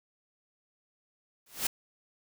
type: noise with exponential growth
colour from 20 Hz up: white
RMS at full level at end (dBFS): -25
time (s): 1.46-1.67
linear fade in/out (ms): 5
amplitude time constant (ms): 44
effects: none